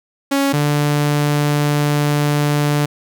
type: tone pair in turn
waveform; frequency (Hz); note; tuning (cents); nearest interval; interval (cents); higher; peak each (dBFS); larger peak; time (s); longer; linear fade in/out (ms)
sawtooth; 277.2 / 146.84; C#4 / D3; 0 / 0; major seventh; 1100; first; -10; neither; 0.31-0.53 / 0.53-2.86; second; 10
effects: none